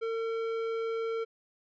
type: tone with tanh clipping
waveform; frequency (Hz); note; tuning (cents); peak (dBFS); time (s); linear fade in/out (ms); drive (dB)
sine; 453.3; A#4; -48; -32; 0.01-1.25; 20; 13
effects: none